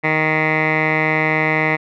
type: tone with low-pass filter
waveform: 10% pulse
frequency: 156.2 Hz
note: D#3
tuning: 7 cents sharp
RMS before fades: -17 dBFS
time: 0.03-1.77 s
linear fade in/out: 20 ms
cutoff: 2000 Hz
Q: 8
effects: none